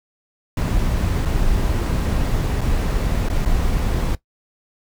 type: noise with dropouts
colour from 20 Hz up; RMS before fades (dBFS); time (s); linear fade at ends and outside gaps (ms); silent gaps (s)
brown; -19; 0.57-4.15; 2; 1.252-1.256 / 2.609-2.614 / 3.287-3.299 / 3.451-3.458
effects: noise-tail reverb RT60 0.1 s tail -17 dB re dry